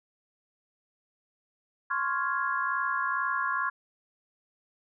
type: chord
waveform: sine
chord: Db major seventh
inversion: third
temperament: equal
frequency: 1046.5 / 1108.7 / 1396.9 / 1661.2 Hz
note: C6 / Db6 / F6 / Ab6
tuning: 0 / 0 / 0 / 0 cents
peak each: -32 dBFS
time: 1.9-3.7 s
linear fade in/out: 10 ms
effects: none